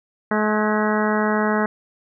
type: harmonic tone with a mistuned harmonic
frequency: 213.4 Hz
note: G#3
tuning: 47 cents sharp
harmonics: 1 / 2 / 3 / 4 / 5 / 6 / 7 / 8 / 9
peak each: -21 / -24 / -26 / -27 / -28 / -29 / -29 / -30 / -31 dBFS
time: 0.31-1.66 s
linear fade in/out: 2 ms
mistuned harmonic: 8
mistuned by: -49 cents
effects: none